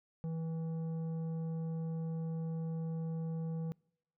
sine tone with tanh clipping, 162.7 Hz, E3, 22 cents flat, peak -37 dBFS, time 0.24-3.72 s, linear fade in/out 0 ms, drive 9 dB, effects noise-tail reverb RT60 0.7 s tail -26 dB re dry

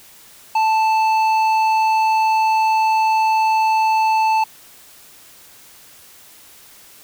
triangle tone with tanh clipping, 880 Hz, A5, in tune, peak -15 dBFS, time 0.55-4.44 s, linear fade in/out 5 ms, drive 14 dB, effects white hiss -45 dBFS RMS until 7.03 s

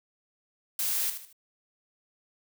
blue noise with echo, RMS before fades -29 dBFS, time 0.79-1.1 s, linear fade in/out 2 ms, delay 76 ms, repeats 3, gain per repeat -9 dB, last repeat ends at 1.328 s, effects none

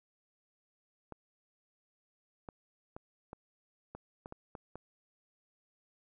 clicks, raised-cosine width 1 ms, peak -30 dBFS, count 9, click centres 1.123 / 2.488 / 2.965 / 3.331 / 3.95 / 4.259 / 4.324 / 4.552 / 4.756 s, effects none

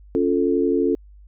sine chord, Db augmented, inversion none, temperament equal, 277.2 / 349.2 / 440 Hz, Db4 / F4 / A4, 0 / 0 / 0 cents, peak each -21 dBFS, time 0.15-0.95 s, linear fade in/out 0 ms, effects added 50 Hz sine -43 dBFS peak until 1.27 s

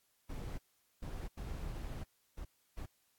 brown noise bursts at uneven times, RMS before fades -42 dBFS, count 5, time 0.29-0.58 / 1.02-1.28 / 1.37-2.04 / 2.37-2.45 / 2.77-2.86 s, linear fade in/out 10 ms, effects white hiss -75 dBFS RMS until 3.18 s + AAC 64 kbps

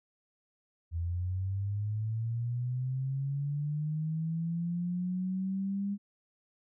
sine linear sweep, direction up, 82.41 to 202.5 Hz, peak -30 dBFS, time 0.91-5.98 s, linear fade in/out 50 ms, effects none

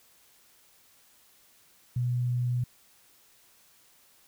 sine tone, 123 Hz, B2, 7 cents flat, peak -25 dBFS, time 1.96-2.64 s, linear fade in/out 5 ms, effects white hiss -61 dBFS RMS until 4.27 s

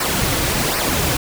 pink noise with flanger, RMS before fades -19 dBFS, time 0-1.17 s, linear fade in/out 5 ms, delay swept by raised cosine 0.28 to 4.98 ms, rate 1.3 Hz, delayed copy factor -0.6, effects none

